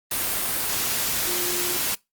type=tone in noise; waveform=sine; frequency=354.4 Hz; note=F4; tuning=25 cents sharp; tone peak=-31 dBFS; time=1.27-1.77 s; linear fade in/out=5 ms; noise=white; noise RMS=-25 dBFS; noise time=0.11-1.95 s; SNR=-9 dB; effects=noise-tail reverb RT60 0.2 s tail -23 dB re dry + Opus 32 kbps